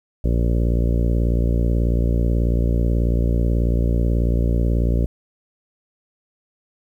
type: harmonic tone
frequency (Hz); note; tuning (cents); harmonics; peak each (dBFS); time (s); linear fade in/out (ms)
58.3; A#1; +1; 1 / 2 / 3 / 4 / 5 / 6 / 7 / 8 / 9 / 10; -17 / -23 / -27 / -29 / -31 / -33 / -34 / -35 / -36 / -37; 0.24-5.06; 5
effects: 9-bit